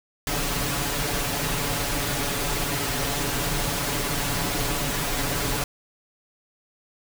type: noise with comb filter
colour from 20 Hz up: pink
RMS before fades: -26 dBFS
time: 0.27-5.64 s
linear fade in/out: 2 ms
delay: 7 ms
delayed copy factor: +0.85
effects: none